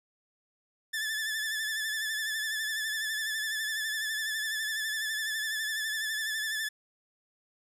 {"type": "tone with vibrato", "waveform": "sawtooth", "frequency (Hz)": 1746, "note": "A6", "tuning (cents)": -14, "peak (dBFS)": -27, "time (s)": [0.93, 6.69], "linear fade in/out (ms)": 10, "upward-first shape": "sine", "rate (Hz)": 12, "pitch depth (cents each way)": 47, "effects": ["resampled to 32000 Hz"]}